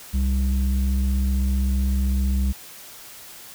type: tone with low-pass filter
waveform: square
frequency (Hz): 65.4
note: C2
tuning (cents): 0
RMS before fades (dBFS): -21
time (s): 0.13-2.53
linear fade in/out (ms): 20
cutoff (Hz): 150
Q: 9.8
effects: white hiss -42 dBFS RMS until 3.54 s